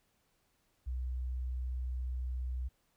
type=tone; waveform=sine; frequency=62.9 Hz; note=B1; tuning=32 cents sharp; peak=-33 dBFS; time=0.86-2.69 s; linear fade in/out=20 ms; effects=tanh soft clip ceiling -29 dBFS + pink hiss -75 dBFS RMS until 2.96 s